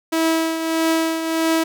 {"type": "tone with tremolo", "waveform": "sawtooth", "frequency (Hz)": 324.7, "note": "E4", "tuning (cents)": -26, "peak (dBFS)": -11, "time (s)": [0.12, 1.64], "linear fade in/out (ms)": 10, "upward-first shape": "triangle", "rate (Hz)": 1.6, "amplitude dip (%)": 60, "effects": []}